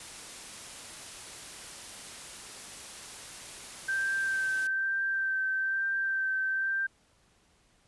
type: noise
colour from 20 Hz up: white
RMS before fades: -44 dBFS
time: 0-4.67 s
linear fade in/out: 2 ms
type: tone with vibrato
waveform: sine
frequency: 1562 Hz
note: G6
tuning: 7 cents flat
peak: -27 dBFS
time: 3.88-6.87 s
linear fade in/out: 10 ms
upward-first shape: sine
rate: 1.1 Hz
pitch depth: 16 cents each way
effects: pink hiss -66 dBFS RMS until 7.87 s + resampled to 24000 Hz